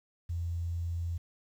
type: tone with quantisation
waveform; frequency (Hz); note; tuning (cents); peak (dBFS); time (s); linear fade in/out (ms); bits
sine; 85.1; F2; -44; -31; 0.29-1.18; 10; 10
effects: none